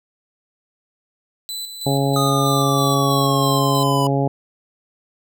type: tone with tremolo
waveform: sawtooth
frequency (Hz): 3997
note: B7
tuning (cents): +20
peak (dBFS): -23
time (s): 1.49-3.83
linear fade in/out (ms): 0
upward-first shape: square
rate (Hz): 3.1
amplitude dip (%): 50
type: harmonic tone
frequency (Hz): 138.4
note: C#3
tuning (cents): -2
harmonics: 1 / 2 / 3 / 4 / 5 / 6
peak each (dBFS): -19 / -22 / -24 / -25 / -26 / -27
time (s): 1.86-4.28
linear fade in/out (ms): 5
type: linear sweep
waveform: square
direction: down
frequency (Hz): 1244.5 to 987.8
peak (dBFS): -21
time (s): 2.16-4.07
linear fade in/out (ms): 2
effects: none